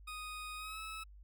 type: tone with pitch glide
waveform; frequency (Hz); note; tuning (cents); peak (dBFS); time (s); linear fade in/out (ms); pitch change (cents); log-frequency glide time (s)
20% pulse; 1244.5 to 1298.8; D#6 to E6; 0 to -26; -38; 0.07-1.04; 10; +74; 0.57-0.79
effects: added 50 Hz sine -53 dBFS peak until 1.23 s